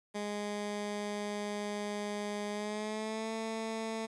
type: tone with pitch glide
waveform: 15% pulse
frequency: 206.8 to 222.9 Hz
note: G#3 to A3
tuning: -7 to +23 cents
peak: -29 dBFS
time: 0.14-4.07 s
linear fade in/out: 20 ms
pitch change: +130 cents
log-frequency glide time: 2.5-3.31 s
effects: resampled to 22050 Hz + 10-bit